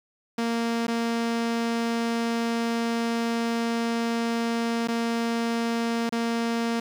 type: tone with dropouts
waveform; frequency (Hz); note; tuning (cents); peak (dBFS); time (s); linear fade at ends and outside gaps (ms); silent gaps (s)
sawtooth; 231.8; A#3; -10; -20; 0.38-6.8; 5; 0.869-0.88 / 4.875-4.884 / 6.094-6.123
effects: low-pass 7000 Hz 12 dB/octave + 8-bit